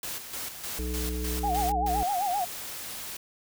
white noise with tremolo, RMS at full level -35 dBFS, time 0.03-1.72 s, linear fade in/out 2 ms, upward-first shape square, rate 3.3 Hz, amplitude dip 55%
harmonic tone, 61.74 Hz, B1, in tune, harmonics 1 / 3 / 5 / 7, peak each -30 / -40 / -38 / -38 dBFS, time 0.79-2.03 s, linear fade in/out 0 ms
sine tone with vibrato, 764 Hz, G5, 45 cents flat, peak -25 dBFS, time 1.43-2.45 s, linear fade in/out 10 ms, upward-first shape sine, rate 7.7 Hz, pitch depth 140 cents each way
white noise, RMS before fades -38 dBFS, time 1.86-3.17 s, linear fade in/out 5 ms
effects none

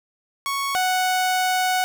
sawtooth tone pair in turn, 1108.7 / 740 Hz, C#6 / F#5, 0 / 0 cents, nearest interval perfect fifth, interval 700 cents, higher first, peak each -19 / -15 dBFS, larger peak second, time 0.46-0.75 / 0.75-1.84 s, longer second, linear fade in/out 0 ms, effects none

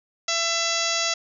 harmonic tone with a mistuned harmonic, 670 Hz, E5, 28 cents sharp, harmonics 1 / 2 / 3 / 4 / 5 / 6 / 7 / 8 / 9 / 10, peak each -31 / -31 / -31 / -31 / -31 / -31 / -31 / -31 / -31 / -31 dBFS, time 0.28-1.14 s, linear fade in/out 5 ms, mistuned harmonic 6, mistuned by -20 cents, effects none

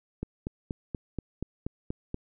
click train, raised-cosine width 3 ms, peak -19 dBFS, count 9, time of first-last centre 0.23-2.144 s, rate 4.18 Hz, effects none

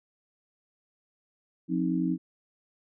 sine tone cluster, 176.6 / 264.1 / 314.3 Hz, F3 / C4 / D#4, +20 / +16 / +18 cents, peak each -29 / -29 / -29 dBFS, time 1.68-2.18 s, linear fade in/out 50 ms, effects none

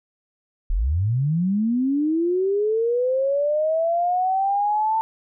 sine linear sweep, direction up, 32.7 to 896 Hz, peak -18 dBFS, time 0.7-5.01 s, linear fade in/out 0 ms, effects none

